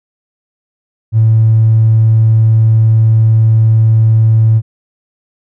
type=tone with tanh clipping; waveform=triangle; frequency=111.1 Hz; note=A2; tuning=17 cents sharp; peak=-4 dBFS; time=1.12-4.62 s; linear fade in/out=50 ms; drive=1 dB; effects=none